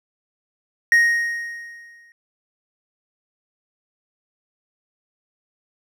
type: tone with exponential decay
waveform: triangle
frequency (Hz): 1870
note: A#6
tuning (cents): +5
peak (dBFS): -8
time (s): 0.92-2.12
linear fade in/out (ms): 1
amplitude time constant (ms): 260
effects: none